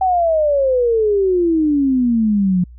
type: exponential sweep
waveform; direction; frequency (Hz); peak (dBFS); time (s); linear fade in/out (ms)
sine; down; 768 to 175.4; -12; 0.01-2.64; 5
effects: added 60 Hz sine -36 dBFS peak until 2.78 s